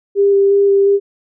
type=tone with vibrato; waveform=sine; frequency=398 Hz; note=G4; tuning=26 cents sharp; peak=-8 dBFS; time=0.15-1 s; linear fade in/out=50 ms; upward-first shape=square; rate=2.8 Hz; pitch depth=9 cents each way; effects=none